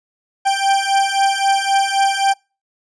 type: beating tone pair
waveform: 40% pulse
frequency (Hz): 784 / 787.8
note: G5 / G5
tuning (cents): 0 / +8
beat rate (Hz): 3.8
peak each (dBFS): -16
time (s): 0.45-2.34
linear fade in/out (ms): 20
effects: noise-tail reverb RT60 0.3 s tail -26 dB re dry + resampled to 22050 Hz